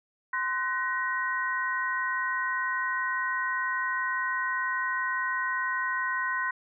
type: tone cluster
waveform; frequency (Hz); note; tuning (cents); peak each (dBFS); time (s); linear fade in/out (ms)
sine; 1036 / 1501 / 1891; C6 / F#6 / A#6; -17 / +24 / +24; -31; 0.33-6.51; 5
effects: none